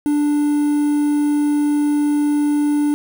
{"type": "tone with quantisation", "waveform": "triangle", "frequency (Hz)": 293.7, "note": "D4", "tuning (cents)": 0, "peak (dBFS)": -12, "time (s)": [0.06, 2.94], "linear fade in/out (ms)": 0, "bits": 6, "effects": []}